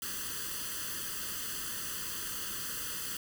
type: noise with comb filter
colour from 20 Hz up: white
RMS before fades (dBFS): -38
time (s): 0.02-3.17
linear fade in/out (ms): 2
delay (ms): 0.65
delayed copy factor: +1
effects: none